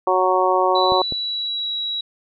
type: harmonic tone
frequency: 185 Hz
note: F#3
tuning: in tune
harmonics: 2 / 3 / 4 / 5 / 6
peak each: -21 / -21 / -21 / -21 / -21 dBFS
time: 0.07-1.02 s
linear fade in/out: 2 ms
type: tone with pitch glide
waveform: sine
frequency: 3951 to 3881 Hz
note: B7 to B7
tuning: 0 to -31 cents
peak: -22 dBFS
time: 0.75-2.01 s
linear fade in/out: 5 ms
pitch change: -31 cents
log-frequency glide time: 0.98-1.73 s
type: clicks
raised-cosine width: 2 ms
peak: -16 dBFS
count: 2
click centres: 0.921 / 1.123 s
effects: none